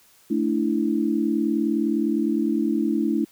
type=chord; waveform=sine; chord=A suspended fourth; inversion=none; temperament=equal with one note detuned; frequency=220 / 290.1 / 329.6 Hz; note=A3 / D4 / E4; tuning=0 / -21 / 0 cents; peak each=-24 dBFS; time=0.3-3.25 s; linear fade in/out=10 ms; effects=white hiss -56 dBFS RMS until 3.31 s